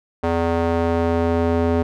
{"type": "tone with band-pass filter sweep", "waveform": "square", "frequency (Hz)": 83.8, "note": "E2", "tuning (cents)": 29, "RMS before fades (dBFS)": -19, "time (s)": [0.23, 1.83], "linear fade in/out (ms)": 10, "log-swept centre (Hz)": [630, 420], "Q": 1, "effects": []}